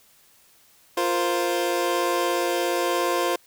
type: chord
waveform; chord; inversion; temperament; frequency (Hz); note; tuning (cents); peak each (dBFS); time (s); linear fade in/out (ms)
25% pulse; F suspended fourth; none; equal; 349.2 / 466.2 / 523.3; F4 / Bb4 / C5; 0 / 0 / 0; -21 / -26 / -22; 0.97-3.36; 5
effects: white hiss -57 dBFS RMS until 3.46 s